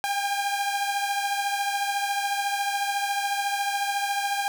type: beating tone pair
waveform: sawtooth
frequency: 800 / 814 Hz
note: G5 / G#5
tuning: +35 / -35 cents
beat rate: 14 Hz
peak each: -22 / -27 dBFS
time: 0.04-4.48 s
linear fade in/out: 0 ms
effects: none